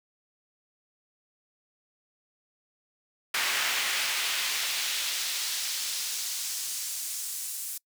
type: noise with high-pass filter sweep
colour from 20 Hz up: brown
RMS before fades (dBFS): -31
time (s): 3.34-7.78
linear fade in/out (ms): 5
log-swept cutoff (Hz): 1900 to 9200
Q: 0.99
effects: noise-tail reverb RT60 0.1 s tail -25 dB re dry